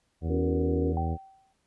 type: harmonic tone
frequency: 81.6 Hz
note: E2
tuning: 17 cents flat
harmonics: 1 / 2 / 3 / 4 / 5 / 6 / 7 / 9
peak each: -28 / -34 / -38 / -40 / -42 / -44 / -45 / -47 dBFS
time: 0.21-1.18 s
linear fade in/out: 50 ms
type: chord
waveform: sine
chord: F# major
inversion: second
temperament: equal with one note detuned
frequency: 278 / 370 / 466.2 Hz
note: C#4 / F#4 / A#4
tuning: +5 / 0 / 0 cents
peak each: -29 / -33 / -30 dBFS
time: 0.28-0.95 s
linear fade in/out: 50 ms
type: tone with exponential decay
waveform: sine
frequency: 773 Hz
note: G5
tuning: 24 cents flat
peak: -28 dBFS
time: 0.97-1.53 s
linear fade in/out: 2 ms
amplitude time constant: 120 ms
effects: pink hiss -73 dBFS RMS until 1.66 s + resampled to 24000 Hz